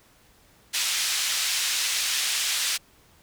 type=band-pass noise; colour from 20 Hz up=pink; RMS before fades=-26 dBFS; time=0.73-2.78 s; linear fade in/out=20 ms; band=2800 to 8500 Hz; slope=12 dB/octave; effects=pink hiss -58 dBFS RMS until 3.22 s